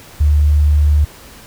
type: tone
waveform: sine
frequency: 74.1 Hz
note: D2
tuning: 16 cents sharp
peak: -8 dBFS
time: 0.2-1.05 s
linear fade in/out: 10 ms
effects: pink hiss -39 dBFS RMS until 1.46 s